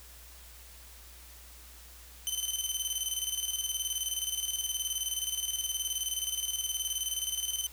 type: tone with tremolo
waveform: 15% pulse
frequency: 3060 Hz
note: G7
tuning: 42 cents flat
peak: -22 dBFS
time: 2.27-7.67 s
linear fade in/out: 0 ms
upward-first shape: square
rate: 19 Hz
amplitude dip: 60%
effects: added 60 Hz sine -52 dBFS peak until 7.72 s + white hiss -53 dBFS RMS until 7.72 s